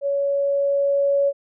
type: tone with level ramp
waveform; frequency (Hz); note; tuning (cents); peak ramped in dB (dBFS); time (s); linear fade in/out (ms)
sine; 561; C#5; +21; -19 to -15; 0.01-1.33; 50
effects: none